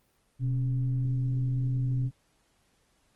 sine tone with frequency modulation, 126.8 Hz, B2, 46 cents sharp, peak -25 dBFS, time 0.39-2.11 s, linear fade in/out 50 ms, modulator 150 Hz, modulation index 0.36, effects pink hiss -69 dBFS RMS until 3.15 s + Opus 24 kbps

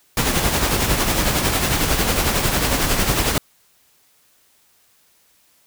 pink noise with tremolo, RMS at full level -17 dBFS, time 0.17-3.38 s, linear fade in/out 2 ms, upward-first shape sine, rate 11 Hz, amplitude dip 45%, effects white hiss -58 dBFS RMS until 5.66 s

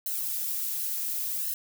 violet noise with flanger, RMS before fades -31 dBFS, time 0.06-1.54 s, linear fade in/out 2 ms, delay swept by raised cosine 0.84 to 4.84 ms, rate 0.7 Hz, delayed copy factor -0.85, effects none

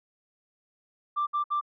sine tone bursts, 1179 Hz, D6, 6 cents sharp, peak -23 dBFS, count 3, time 1.16-1.612 s, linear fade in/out 20 ms, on 110 ms, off 61 ms, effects tanh soft clip ceiling -21 dBFS

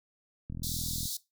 click train, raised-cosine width 5 ms, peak -27 dBFS, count 24, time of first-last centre 0.5-1.056 s, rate 41.4 Hz
pink high-pass noise, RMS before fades -36 dBFS, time 0.63-1.17 s, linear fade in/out 5 ms, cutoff 3600 Hz, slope 96 dB/octave
effects noise-tail reverb RT60 0.2 s tail -18 dB re dry

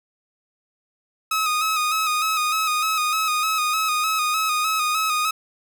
sawtooth tone with vibrato, 1260 Hz, D#6, 21 cents sharp, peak -16 dBFS, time 1.31-5.31 s, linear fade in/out 5 ms, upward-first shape square, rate 3.3 Hz, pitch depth 36 cents each way, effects none

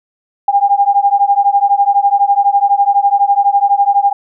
sine beating tone pair, 798 / 810 Hz, G5 / G#5, +31 / -43 cents, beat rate 12 Hz, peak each -11 dBFS, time 0.48-4.13 s, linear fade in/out 5 ms, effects none

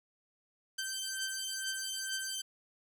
10% pulse beating tone pair, 1552 / 1554.2 Hz, G6 / G6, -18 / -15 cents, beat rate 2.2 Hz, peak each -30 dBFS, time 0.78-2.42 s, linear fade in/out 10 ms, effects none

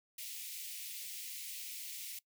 white high-pass noise, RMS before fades -45 dBFS, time 0.18-2.19 s, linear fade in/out 5 ms, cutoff 2100 Hz, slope 48 dB/octave, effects noise-tail reverb RT60 0.1 s tail -21 dB re dry

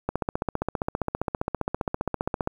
click train, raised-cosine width 1 ms, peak -11 dBFS, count 37, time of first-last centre 0.09-2.474 s, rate 15.1 Hz, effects 8-bit

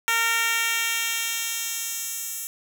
10% pulse tone with high-pass filter sweep, 459.5 Hz, A#4, 25 cents flat, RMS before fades -26 dBFS, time 0.08-2.47 s, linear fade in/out 0 ms, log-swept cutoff 1300 to 8800 Hz, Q 0.85, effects none

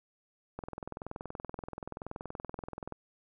click train, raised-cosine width 1 ms, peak -25 dBFS, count 50, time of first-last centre 0.59-2.923 s, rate 21 Hz, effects none

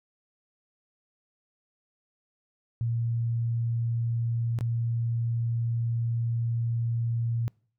sine tone with dropouts, 116.54 Hz, A#2, in tune, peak -25 dBFS, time 2.81-7.48 s, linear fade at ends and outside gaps 0 ms, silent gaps 4.588-4.609 s, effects noise-tail reverb RT60 0.5 s tail -26 dB re dry

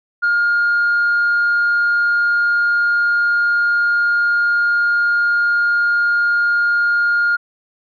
sine tone, 1416 Hz, F6, 23 cents sharp, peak -11 dBFS, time 0.22-7.37 s, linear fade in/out 20 ms, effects tanh soft clip ceiling -10 dBFS

